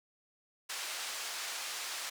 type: band-pass noise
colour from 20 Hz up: white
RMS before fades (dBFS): -40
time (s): 0.69-2.1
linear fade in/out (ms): 10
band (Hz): 720 to 6600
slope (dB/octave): 12
effects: none